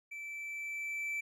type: tone with level ramp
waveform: triangle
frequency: 2324 Hz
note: D7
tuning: 19 cents flat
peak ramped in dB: -40 to -32 dBFS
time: 0.11-1.21 s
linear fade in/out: 10 ms
effects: none